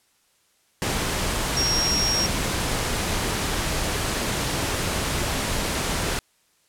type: tone in noise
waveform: sine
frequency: 5588 Hz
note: F8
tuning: in tune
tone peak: -21 dBFS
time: 1.57-2.26 s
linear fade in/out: 0 ms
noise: pink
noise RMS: -25 dBFS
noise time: 0.82-6.19 s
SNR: +1 dB
effects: white hiss -64 dBFS RMS until 6.68 s + low-pass 11000 Hz 12 dB/octave